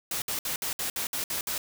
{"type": "noise bursts", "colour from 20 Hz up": "white", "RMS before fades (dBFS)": -31, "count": 9, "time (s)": [0.11, 1.58], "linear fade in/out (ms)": 2, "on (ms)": 110, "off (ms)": 60, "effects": []}